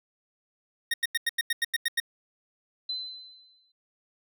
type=tone bursts; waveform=25% pulse; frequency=1856 Hz; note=A#6; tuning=8 cents flat; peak=-20 dBFS; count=10; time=0.91-2.001 s; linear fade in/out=5 ms; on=29 ms; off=89 ms
type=tone with exponential decay; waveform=sine; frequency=4046 Hz; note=B7; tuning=41 cents sharp; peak=-28 dBFS; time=2.89-3.72 s; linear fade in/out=5 ms; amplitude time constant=180 ms
effects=none